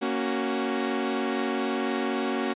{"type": "chord", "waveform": "sawtooth", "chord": "F# major", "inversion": "first", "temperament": "equal with one note detuned", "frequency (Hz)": [233.1, 277.2, 372.6], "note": ["A#3", "C#4", "F#4"], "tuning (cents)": [0, 0, 12], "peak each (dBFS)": -26, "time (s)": [0.01, 2.54], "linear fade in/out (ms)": 20, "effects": ["resampled to 8000 Hz"]}